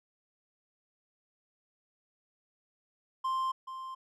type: tone with echo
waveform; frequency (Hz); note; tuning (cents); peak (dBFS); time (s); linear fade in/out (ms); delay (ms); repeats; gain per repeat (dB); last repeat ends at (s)
triangle; 1050; C6; +6; -27; 3.24-3.52; 10; 430; 1; -10; 3.95
effects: none